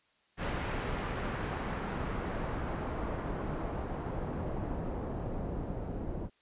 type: noise with low-pass filter sweep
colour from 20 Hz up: pink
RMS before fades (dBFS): -36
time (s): 0.37-6.3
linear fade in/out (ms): 50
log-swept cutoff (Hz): 2300 to 490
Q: 0.82
effects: white hiss -70 dBFS RMS until 6.41 s + resampled to 8000 Hz